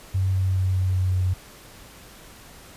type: tone with pitch steps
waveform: sine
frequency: 94.7 / 94.15 / 93.61 / 93.07 / 92.54 / 92 Hz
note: F#2 / F#2 / F#2 / F#2 / F#2 / F#2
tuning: +41 / +31 / +21 / +11 / +1 / -9 cents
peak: -19 dBFS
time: 0.14-1.34 s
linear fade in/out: 10 ms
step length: 200 ms
effects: pink hiss -46 dBFS RMS until 2.76 s + resampled to 32000 Hz